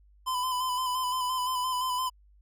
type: tone with vibrato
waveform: square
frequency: 1012 Hz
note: B5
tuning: 42 cents sharp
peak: -28 dBFS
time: 0.26-2.1 s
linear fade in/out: 20 ms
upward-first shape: square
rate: 5.8 Hz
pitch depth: 28 cents each way
effects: added 50 Hz sine -56 dBFS peak until 2.41 s